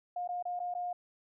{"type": "tone with dropouts", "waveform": "sine", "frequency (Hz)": 712, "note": "F5", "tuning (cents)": 33, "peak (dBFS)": -33, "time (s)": [0.16, 0.93], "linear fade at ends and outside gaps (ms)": 5, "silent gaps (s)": [[0.276, 0.289], [0.426, 0.453], [0.593, 0.6], [0.74, 0.749]], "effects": []}